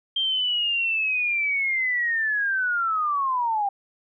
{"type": "linear sweep", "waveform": "sine", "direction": "down", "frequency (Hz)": [3182, 782], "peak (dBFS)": -21, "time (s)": [0.16, 3.69], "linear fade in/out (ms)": 5, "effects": []}